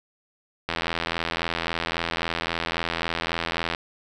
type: click train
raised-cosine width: 0.3 ms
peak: -9 dBFS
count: 257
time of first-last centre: 0.69-3.749 s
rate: 83.7 Hz
effects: none